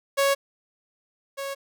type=tone pair in turn; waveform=sawtooth; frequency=554.4 / 551.6 Hz; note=C#5 / C#5; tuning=0 / -9 cents; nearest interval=unison; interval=9 cents; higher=first; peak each=-15 / -26 dBFS; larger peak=first; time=0.17-0.35 / 1.37-1.55 s; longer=neither; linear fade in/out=20 ms; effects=none